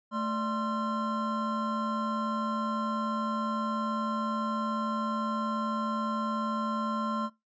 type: tone cluster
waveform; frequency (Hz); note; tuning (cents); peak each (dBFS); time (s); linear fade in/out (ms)
triangle; 220.3 / 587 / 1050 / 1360; A3 / D5 / C6 / F6; +2 / -1 / +6 / -46; -30 / -37 / -31 / -35; 0.11-7.3; 50
effects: noise-tail reverb RT60 0.2 s tail -22 dB re dry + resampled to 16000 Hz